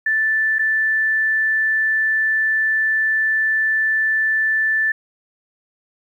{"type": "tone with dropouts", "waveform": "sine", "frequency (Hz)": 1760, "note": "A6", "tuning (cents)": 0, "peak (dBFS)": -15, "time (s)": [0.06, 4.92], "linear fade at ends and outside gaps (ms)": 5, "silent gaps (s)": [0.585, 0.592], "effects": ["9-bit"]}